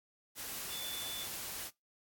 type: tone in noise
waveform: sine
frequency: 3488 Hz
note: A7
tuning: 16 cents flat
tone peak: -41 dBFS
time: 0.69-1.28 s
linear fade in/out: 50 ms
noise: white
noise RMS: -42 dBFS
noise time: 0.35-1.71 s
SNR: -2 dB
effects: noise-tail reverb RT60 0.2 s tail -24 dB re dry + AAC 64 kbps